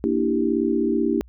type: chord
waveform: sine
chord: E half-diminished seventh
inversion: second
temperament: equal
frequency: 233.1 / 293.7 / 329.6 / 392 Hz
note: Bb3 / D4 / E4 / G4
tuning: 0 / 0 / 0 / 0 cents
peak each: -24 dBFS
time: 0.04-1.21 s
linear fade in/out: 0 ms
effects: added 60 Hz sine -45 dBFS peak until 1.28 s